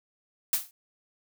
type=noise with exponential decay; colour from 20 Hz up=blue; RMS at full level=-21 dBFS; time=0.53-0.71 s; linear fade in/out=1 ms; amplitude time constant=38 ms; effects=none